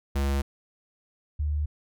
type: tone pair in turn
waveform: square / sine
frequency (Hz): 69.3 / 74.47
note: C#2 / D2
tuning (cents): 0 / +25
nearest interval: minor second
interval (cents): 125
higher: second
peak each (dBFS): -24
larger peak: neither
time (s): 0.15-0.42 / 1.39-1.66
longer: neither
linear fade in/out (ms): 10
effects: none